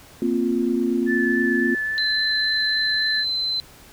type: chord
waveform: sine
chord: Bb suspended second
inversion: none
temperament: equal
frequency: 233.1 / 261.6 / 349.2 Hz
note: Bb3 / C4 / F4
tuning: 0 / 0 / 0 cents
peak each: -23 dBFS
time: 0.22-1.75 s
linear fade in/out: 2 ms
type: tone with vibrato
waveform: sine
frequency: 1746 Hz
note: A6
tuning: 14 cents flat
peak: -22 dBFS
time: 1.06-3.25 s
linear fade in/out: 50 ms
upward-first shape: triangle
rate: 3.6 Hz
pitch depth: 11 cents each way
type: tone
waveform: sine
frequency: 4062 Hz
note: B7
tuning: 48 cents sharp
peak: -21 dBFS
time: 1.98-3.6 s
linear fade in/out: 0 ms
effects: pink hiss -47 dBFS RMS until 3.92 s